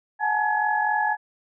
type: tone cluster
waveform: sine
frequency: 736 / 841 / 885 / 1691 Hz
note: F#5 / G#5 / A5 / G#6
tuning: -9 / +22 / +10 / +31 cents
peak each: -31 / -23 / -28 / -25 dBFS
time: 0.19-1.17 s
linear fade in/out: 50 ms
effects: none